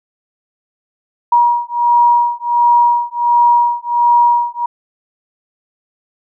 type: beating tone pair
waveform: sine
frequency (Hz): 954 / 955.4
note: A#5 / A#5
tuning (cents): +40 / +42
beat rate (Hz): 1.4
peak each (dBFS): -12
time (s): 1.32-4.66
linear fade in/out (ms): 5
effects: none